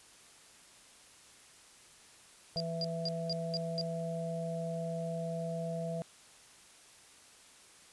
harmonic tone, 166.1 Hz, E3, 13 cents sharp, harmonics 1 / 3 / 4, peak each -37 / -43 / -38 dBFS, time 2.56-6.02 s, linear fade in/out 0 ms
sine tone bursts, 4809 Hz, D8, 40 cents sharp, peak -33 dBFS, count 6, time 2.57-3.812 s, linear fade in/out 0 ms, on 32 ms, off 210 ms
effects white hiss -58 dBFS RMS until 7.92 s + resampled to 24000 Hz

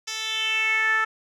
10% pulse tone with band-pass filter sweep, 440 Hz, A4, in tune, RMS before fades -24 dBFS, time 0.07-1.05 s, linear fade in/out 10 ms, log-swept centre 4800 to 1500 Hz, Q 4.7, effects none

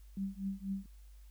sine tone with tremolo, 194.8 Hz, G3, 11 cents flat, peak -32 dBFS, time 0.17-0.86 s, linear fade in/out 2 ms, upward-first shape triangle, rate 4.1 Hz, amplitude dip 100%, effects added 50 Hz sine -52 dBFS peak until 1.3 s + white hiss -70 dBFS RMS until 1.3 s

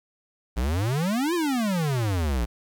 square exponential two-way sweep, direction up then down, 54.8 to 360.8 to 54.8 Hz, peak -23 dBFS, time 0.56-2.46 s, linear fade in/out 20 ms, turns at 1.34 s, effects 9-bit

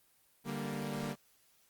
sawtooth chord, G minor, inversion second, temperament equal, 146.83 / 196 / 233.1 Hz, D3 / G3 / Bb3, 0 / 0 / 0 cents, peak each -37 / -37 / -36 dBFS, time 0.44-1.16 s, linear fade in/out 50 ms, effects white hiss -69 dBFS RMS until 1.69 s + Opus 24 kbps

